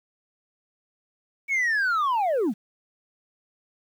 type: linear sweep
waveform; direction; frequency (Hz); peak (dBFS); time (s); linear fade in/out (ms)
sine; down; 2258 to 174.8; -18; 1.48-2.54; 50
effects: tanh soft clip ceiling -20 dBFS + 9-bit